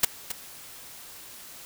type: noise with echo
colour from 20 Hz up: white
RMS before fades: -18 dBFS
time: 0.03-0.05 s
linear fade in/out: 5 ms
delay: 270 ms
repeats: 1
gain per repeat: -12 dB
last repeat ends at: 0.32 s
effects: white hiss -45 dBFS RMS until 1.65 s